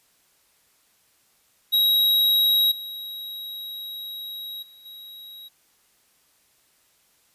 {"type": "tone with level steps", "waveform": "square", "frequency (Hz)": 3832, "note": "A#7", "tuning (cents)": 47, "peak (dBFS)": [-17, -33, -48, -40], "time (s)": [1.72, 5.49], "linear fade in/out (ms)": 20, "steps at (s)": [2.71, 4.62, 4.85], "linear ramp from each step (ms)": 10, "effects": ["white hiss -63 dBFS RMS until 7.34 s", "resampled to 32000 Hz"]}